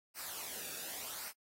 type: noise with flanger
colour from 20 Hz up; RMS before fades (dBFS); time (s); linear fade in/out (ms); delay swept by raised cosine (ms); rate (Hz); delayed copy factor
white; -44; 0.14-1.33; 50; 0.28 to 0.98; 0.86; -0.6
effects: AAC 48 kbps